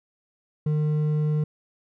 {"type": "tone with hard clipping", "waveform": "sine", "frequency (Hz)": 151.7, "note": "D#3", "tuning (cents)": -44, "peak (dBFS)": -22, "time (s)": [0.66, 1.44], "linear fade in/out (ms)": 5, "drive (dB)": 5, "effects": []}